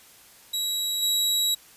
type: tone with level steps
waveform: sawtooth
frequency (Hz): 3873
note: B7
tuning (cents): -35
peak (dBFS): -22 / -18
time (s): 0.53-1.55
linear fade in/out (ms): 10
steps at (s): 1.02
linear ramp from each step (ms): 10
effects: white hiss -52 dBFS RMS until 1.76 s + resampled to 32000 Hz